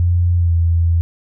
sine tone with pitch glide, 87.31 to 84.14 Hz, F2 to E2, 0 to +36 cents, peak -11 dBFS, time 0-1.01 s, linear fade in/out 0 ms, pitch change -64 cents, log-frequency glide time 0.36-0.53 s, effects none

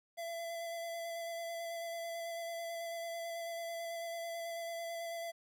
square tone with vibrato, 673 Hz, E5, 36 cents sharp, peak -40 dBFS, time 0.17-5.32 s, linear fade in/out 20 ms, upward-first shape square, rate 9.1 Hz, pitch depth 12 cents each way, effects 12-bit

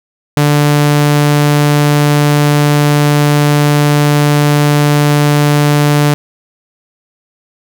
sawtooth tone, 146.83 Hz, D3, in tune, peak -3 dBFS, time 0.37-6.14 s, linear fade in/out 0 ms, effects none

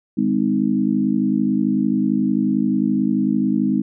harmonic tone with a mistuned harmonic, 51.3 Hz, G#1, 21 cents flat, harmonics 3 / 4 / 5 / 6, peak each -30 / -19 / -20 / -22 dBFS, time 0.17-3.82 s, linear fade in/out 10 ms, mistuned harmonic 6, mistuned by +23 cents, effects none

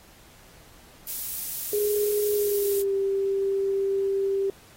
violet noise, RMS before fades -30 dBFS, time 1.07-2.83 s, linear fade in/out 20 ms
sine tone with pitch glide, 415.3 to 392 Hz, G#4 to G4, 0 to 0 cents, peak -22 dBFS, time 1.73-4.5 s, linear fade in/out 2 ms, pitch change -100 cents, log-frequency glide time 2.34-2.94 s
effects pink hiss -53 dBFS RMS until 4.76 s + AAC 48 kbps

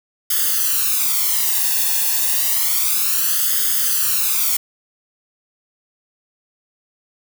blue noise with flanger, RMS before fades -18 dBFS, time 0.3-4.57 s, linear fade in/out 5 ms, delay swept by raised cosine 0.61 to 1.14 ms, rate 0.3 Hz, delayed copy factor +0.9, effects none

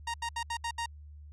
sawtooth tone bursts at uneven times, 932.3 Hz, A#5, in tune, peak -28 dBFS, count 6, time 0.07-0.14 / 0.22-0.29 / 0.36-0.43 / 0.5-0.57 / 0.64-0.71 / 0.78-0.86 s, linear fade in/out 5 ms, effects added 74 Hz sine -46 dBFS peak until 1.32 s + resampled to 22050 Hz

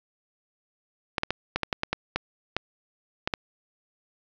clicks, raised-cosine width 0.3 ms, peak -9 dBFS, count 12, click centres 1.182 / 1.234 / 1.306 / 1.56 / 1.633 / 1.728 / 1.834 / 1.93 / 2.16 / 2.566 / 3.275 / 3.338 s, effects resampled to 16000 Hz + 8-bit

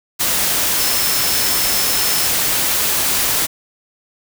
sine tone in noise, 5274 Hz, E8, in tune, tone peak -23 dBFS, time 0.78-2.28 s, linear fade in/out 20 ms, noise white, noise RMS -17 dBFS, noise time 0.19-3.47 s, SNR -9 dB, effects none

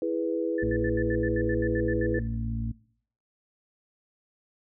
sine chord, E major, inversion none, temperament equal, 329.6 / 415.3 / 493.9 Hz, E4 / G#4 / B4, 0 / 0 / 0 cents, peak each -29 / -32 / -29 dBFS, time 0.02-2.19 s, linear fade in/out 2 ms
sine tone bursts, 1755 Hz, A6, 5 cents flat, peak -33 dBFS, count 13, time 0.58-2.195 s, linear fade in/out 5 ms, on 55 ms, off 75 ms
harmonic tone, 56.9 Hz, A#1, 41 cents flat, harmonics 1 / 2 / 4 / 5, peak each -32 / -32 / -33 / -47 dBFS, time 0.62-2.72 s, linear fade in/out 10 ms
effects noise-tail reverb RT60 0.6 s tail -21 dB re dry

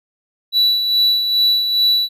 triangle tone with tremolo, 3944 Hz, B7, 3 cents flat, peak -9 dBFS, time 0.52-2.09 s, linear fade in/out 50 ms, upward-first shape sine, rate 2.4 Hz, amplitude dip 50%, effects none

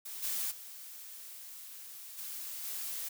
blue noise with level steps, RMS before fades -43 / -35 / -48 / -42 / -39 dBFS, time 0.05-3.09 s, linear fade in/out 10 ms, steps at 0.22 / 0.5 / 2.17 / 2.63 s, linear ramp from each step 20 ms, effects none

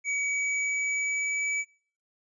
square tone with pitch glide, 2269 to 2293 Hz, C#7 to D7, +40 to -42 cents, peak -27 dBFS, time 0.04-1.65 s, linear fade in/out 50 ms, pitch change +18 cents, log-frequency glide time 0.21-1.46 s, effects noise-tail reverb RT60 0.5 s tail -21 dB re dry + resampled to 22050 Hz

